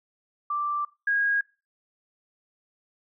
sine tone pair in turn, 1174.7 / 1638.5 Hz, D6 / G#6, 0 / -24 cents, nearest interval tritone, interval 576 cents, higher second, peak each -25 / -21 dBFS, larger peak second, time 0.5-0.85 / 1.07-1.41 s, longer first, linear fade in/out 5 ms, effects noise-tail reverb RT60 0.3 s tail -21 dB re dry

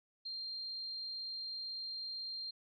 sine tone, 4186 Hz, C8, in tune, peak -40 dBFS, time 0.25-2.51 s, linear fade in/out 10 ms, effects none

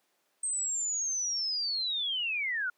sine linear sweep, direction down, 8372 to 1396.9 Hz, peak -29 dBFS, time 0.43-2.7 s, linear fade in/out 5 ms, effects pink hiss -73 dBFS RMS until 2.77 s + high-pass 400 Hz 12 dB/octave

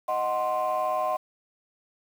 sine chord, C diminished, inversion first, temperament equal, 622.3 / 740 / 1046.5 Hz, Eb5 / Gb5 / C6, 0 / 0 / 0 cents, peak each -27 dBFS, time 0.08-1.17 s, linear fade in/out 10 ms, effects tanh soft clip ceiling -19 dBFS + 8-bit

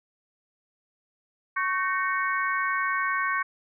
harmonic tone with a mistuned harmonic, 368.7 Hz, F#4, 6 cents flat, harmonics 3 / 4 / 5 / 6, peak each -27 / -29 / -31 / -33 dBFS, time 1.56-3.43 s, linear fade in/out 10 ms, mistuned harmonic 4, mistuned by +70 cents, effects none

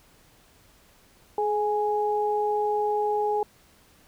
sine tone pair together, 422.6 / 830.6 Hz, G#4 / G#5, +30 / 0 cents, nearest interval octave, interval 1170 cents, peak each -25 dBFS, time 1.38-3.43 s, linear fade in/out 2 ms, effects pink hiss -58 dBFS RMS until 4.07 s

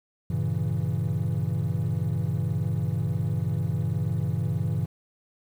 triangle chord, G diminished seventh, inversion none, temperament equal, 98 / 116.54 / 138.59 / 164.81 Hz, G2 / Bb2 / Db3 / Fb3, 0 / 0 / 0 / 0 cents, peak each -27 dBFS, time 0.3-4.86 s, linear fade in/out 5 ms, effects tanh soft clip ceiling -16 dBFS + 9-bit

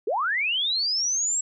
sine linear sweep, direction up, 364.9 to 7700 Hz, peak -22 dBFS, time 0.07-1.41 s, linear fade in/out 5 ms, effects none

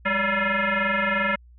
sine tone with frequency modulation, 181.1 Hz, F#3, 37 cents flat, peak -20 dBFS, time 0.05-1.36 s, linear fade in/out 10 ms, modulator 385 Hz, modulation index 5.7, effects added 60 Hz sine -47 dBFS peak until 1.58 s

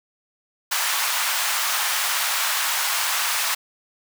pink high-pass noise, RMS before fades -23 dBFS, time 0.71-3.55 s, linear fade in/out 10 ms, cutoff 910 Hz, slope 24 dB/octave, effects none

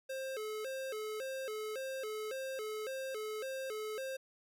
square tone with vibrato, 477.5 Hz, A#4, 42 cents sharp, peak -39 dBFS, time 0.09-4.17 s, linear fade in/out 10 ms, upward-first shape square, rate 1.8 Hz, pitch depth 180 cents each way, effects none

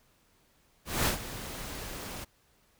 pink noise with ADSR envelope, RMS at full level -26 dBFS, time 0.85-2.25 s, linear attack 210 ms, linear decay 110 ms, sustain -14 dB, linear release 17 ms, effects pink hiss -67 dBFS RMS until 2.79 s

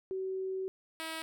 sine / 5% pulse tone pair in turn, 379.1 / 321.8 Hz, F#4 / E4, +42 / -42 cents, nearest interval minor third, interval 284 cents, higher first, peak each -33 / -26 dBFS, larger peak second, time 0.11-0.68 / 1-1.22 s, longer first, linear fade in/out 0 ms, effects none

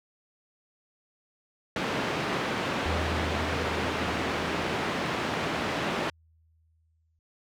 pink band-pass noise, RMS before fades -30 dBFS, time 1.76-6.1 s, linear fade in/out 2 ms, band 180 to 2900 Hz, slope 12 dB/octave
sine tone with exponential decay, 80.6 Hz, E2, 38 cents flat, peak -28 dBFS, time 2.86-7.19 s, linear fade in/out 0 ms, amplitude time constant 940 ms
effects none

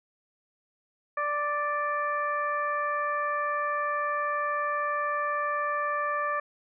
harmonic tone, 587.3 Hz, D5, in tune, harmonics 1 / 2 / 3 / 4, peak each -33 / -28 / -33 / -43 dBFS, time 1.17-6.4 s, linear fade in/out 5 ms, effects none

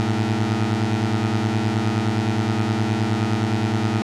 20% pulse beating tone pair, 104.1 / 113.7 Hz, G#2 / A#2, +5 / -43 cents, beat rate 9.6 Hz, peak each -17 dBFS, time 0-4.02 s, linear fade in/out 0 ms, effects low-pass 6000 Hz 12 dB/octave

